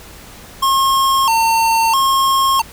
square tone with vibrato, 987.8 Hz, B5, in tune, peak -12 dBFS, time 0.62-2.62 s, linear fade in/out 10 ms, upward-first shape square, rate 0.76 Hz, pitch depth 150 cents each way, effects added 50 Hz sine -45 dBFS peak until 2.72 s + pink hiss -38 dBFS RMS until 2.72 s

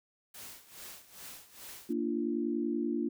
white noise with tremolo, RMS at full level -46 dBFS, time 0.34-1.93 s, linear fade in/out 5 ms, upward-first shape sine, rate 2.4 Hz, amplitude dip 80%
sine chord, Bb major, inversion none, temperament equal with one note detuned, 233.1 / 293.7 / 343.8 Hz, Bb3 / D4 / F4, 0 / 0 / -27 cents, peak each -34 dBFS, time 1.89-3.09 s, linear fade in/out 10 ms
effects none

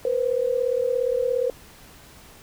sine tone pair together, 479.5 / 516.7 Hz, A#4 / C5, +49 / -22 cents, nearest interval minor second, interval 129 cents, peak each -23 dBFS, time 0.05-1.5 s, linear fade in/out 2 ms, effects pink hiss -48 dBFS RMS until 2.42 s

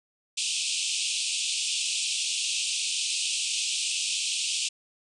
pink band-pass noise, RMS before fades -29 dBFS, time 0.37-4.69 s, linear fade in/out 10 ms, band 2500 to 9300 Hz, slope 96 dB/octave, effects none

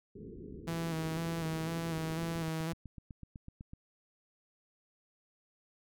white low-pass noise, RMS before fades -47 dBFS, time 0.15-2.45 s, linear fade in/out 10 ms, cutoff 450 Hz, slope 96 dB/octave
sawtooth tone with vibrato, 163.3 Hz, E3, 16 cents flat, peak -30 dBFS, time 0.67-2.73 s, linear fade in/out 10 ms, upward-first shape square, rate 2 Hz, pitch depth 30 cents each way
click train, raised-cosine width 5 ms, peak -34 dBFS, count 15, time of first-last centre 1.98-3.734 s, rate 7.98 Hz
effects none

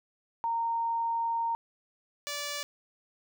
sine / 5% pulse tone pair in turn, 923 / 580.3 Hz, A#5 / D5, -17 / -21 cents, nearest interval minor sixth, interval 804 cents, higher first, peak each -27 / -22 dBFS, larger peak second, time 0.44-1.55 / 2.27-2.63 s, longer first, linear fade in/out 0 ms, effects none

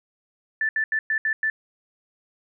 sine tone bursts at uneven times, 1760 Hz, A6, in tune, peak -20 dBFS, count 6, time 0.61-0.69 / 0.76-0.84 / 0.92-0.99 / 1.1-1.18 / 1.25-1.33 / 1.43-1.5 s, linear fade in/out 2 ms, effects none

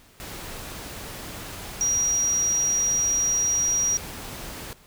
sine tone in noise, 5740 Hz, F8, 47 cents sharp, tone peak -20 dBFS, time 1.81-3.97 s, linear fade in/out 0 ms, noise pink, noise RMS -37 dBFS, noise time 0.2-4.73 s, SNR +14 dB, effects pink hiss -54 dBFS RMS until 4.86 s

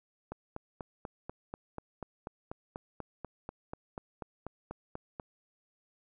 click train, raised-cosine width 1 ms, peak -25 dBFS, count 21, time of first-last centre 0.32-5.198 s, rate 4.1 Hz, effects none

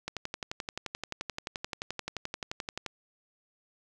click train, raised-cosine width 0.2 ms, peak -17 dBFS, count 33, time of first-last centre 0.08-2.863 s, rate 11.5 Hz, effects none

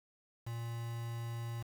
triangle tone with quantisation, 116.54 Hz, A#2, in tune, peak -36 dBFS, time 0.46-1.63 s, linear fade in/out 10 ms, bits 8, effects none

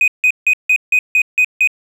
triangle tone bursts, 2500 Hz, D#7, 8 cents sharp, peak -6 dBFS, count 8, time 0.01-1.674 s, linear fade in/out 2 ms, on 68 ms, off 160 ms, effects tanh soft clip ceiling -4 dBFS

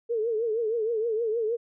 sine tone with vibrato, 450 Hz, A4, 39 cents sharp, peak -24 dBFS, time 0.09-1.57 s, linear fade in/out 20 ms, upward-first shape triangle, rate 6.4 Hz, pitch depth 120 cents each way, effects none

